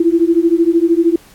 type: beating tone pair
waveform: sine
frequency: 329.6 / 342.6 Hz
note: E4 / F4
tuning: 0 / -33 cents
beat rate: 13 Hz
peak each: -12 dBFS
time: 0-1.16 s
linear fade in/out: 5 ms
effects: pink hiss -45 dBFS RMS until 1.34 s + AAC 64 kbps